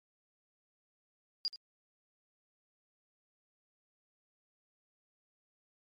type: tone with echo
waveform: sine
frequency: 4834 Hz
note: D8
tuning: 49 cents sharp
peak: -30 dBFS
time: 1.45-1.48 s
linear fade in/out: 0 ms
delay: 79 ms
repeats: 1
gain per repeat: -14 dB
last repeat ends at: 1.559 s
effects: MP3 64 kbps